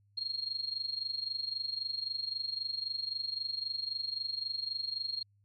sine tone with amplitude modulation, 4248 Hz, C8, 25 cents sharp, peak -30 dBFS, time 0.17-5.23 s, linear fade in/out 10 ms, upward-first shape sine, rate 23.8 Hz, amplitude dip 80%, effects added 101 Hz sine -65 dBFS peak until 5.44 s + MP3 64 kbps

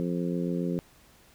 harmonic tone, 87.31 Hz, F2, in tune, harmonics 2 / 3 / 4 / 5 / 6, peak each -29 / -33 / -35 / -37 / -39 dBFS, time 0-0.79 s, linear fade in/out 0 ms, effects pink hiss -58 dBFS RMS until 1.34 s

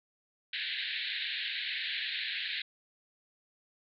white band-pass noise, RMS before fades -36 dBFS, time 0.53-2.62 s, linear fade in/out 5 ms, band 1600 to 4200 Hz, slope 96 dB/octave, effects none

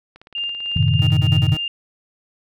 click train, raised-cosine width 0.3 ms, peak -27 dBFS, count 26, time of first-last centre 0.16-1.549 s, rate 18 Hz
sine tone with tremolo, 2803 Hz, F7, 6 cents sharp, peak -21 dBFS, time 0.35-1.68 s, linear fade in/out 2 ms, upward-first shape sine, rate 3.3 Hz, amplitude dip 50%
sine chord, F# diminished seventh, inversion none, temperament equal with one note detuned, 93.84 / 110 / 130.81 / 155.56 Hz, F#2 / A2 / C3 / Eb3, +25 / 0 / 0 / 0 cents, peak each -19 dBFS, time 0.76-1.55 s, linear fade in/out 5 ms
30% pulse tone bursts, 155.56 Hz, D#3, in tune, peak -23 dBFS, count 6, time 1.02-1.568 s, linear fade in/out 0 ms, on 48 ms, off 52 ms
effects none

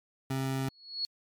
25% pulse tone, 133.6 Hz, C3, 36 cents sharp, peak -26 dBFS, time 0.3-0.69 s, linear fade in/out 5 ms
sine tone with exponential growth, 4356 Hz, C#8, 31 cents flat, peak -27 dBFS, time 0.67-1.05 s, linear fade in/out 0 ms, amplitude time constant 81 ms
effects MP3 96 kbps

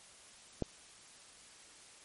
click, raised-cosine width 2 ms, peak -19 dBFS, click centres 0.623 s, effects white hiss -57 dBFS RMS until 2.04 s + MP3 48 kbps

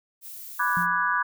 violet noise, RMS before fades -40 dBFS, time 0.21-0.87 s, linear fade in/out 50 ms
sine chord, G# half-diminished seventh, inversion first, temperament equal, 987.8 / 1174.7 / 1480 / 1661.2 Hz, B5 / D6 / F#6 / G#6, 0 / 0 / 0 / 0 cents, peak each -27 dBFS, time 0.59-1.23 s, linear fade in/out 10 ms
sine tone with exponential decay, 174.61 Hz, F3, in tune, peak -27 dBFS, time 0.77-1.19 s, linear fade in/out 0 ms, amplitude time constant 91 ms
effects none

